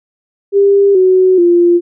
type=tone with pitch steps; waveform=sine; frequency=399 / 372.3 / 347.3 Hz; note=G4 / F#4 / F4; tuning=+31 / +11 / -10 cents; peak=-5 dBFS; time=0.52-1.81 s; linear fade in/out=50 ms; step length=430 ms; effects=none